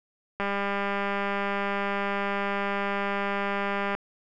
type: click train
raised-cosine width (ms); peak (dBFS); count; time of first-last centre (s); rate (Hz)
0.5; -14; 711; 0.4-3.95; 200
effects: none